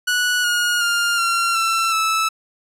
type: tone with pitch steps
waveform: sawtooth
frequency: 1471 / 1437.4 / 1404.6 / 1372.5 / 1341.1 / 1310.5 Hz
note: F#6 / F6 / F6 / F6 / E6 / E6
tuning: -11 / +49 / +10 / -31 / +29 / -11 cents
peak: -13 dBFS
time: 0.07-2.29 s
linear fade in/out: 10 ms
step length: 370 ms
effects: low-pass 12000 Hz 12 dB/octave